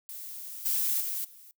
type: noise with level steps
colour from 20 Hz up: violet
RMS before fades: -41 / -28 / -33 / -52 dBFS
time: 0.09-1.51 s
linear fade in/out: 0 ms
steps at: 0.65 / 1 / 1.24 s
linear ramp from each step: 10 ms
effects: noise-tail reverb RT60 0.1 s tail -21 dB re dry